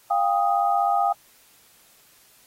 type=tone cluster; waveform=sine; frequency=702 / 798 / 1247 Hz; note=F5 / G5 / D#6; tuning=+9 / +31 / +3 cents; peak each=-23 / -21 / -26 dBFS; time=0.1-1.13 s; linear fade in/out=10 ms; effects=white hiss -56 dBFS RMS until 2.46 s + AAC 48 kbps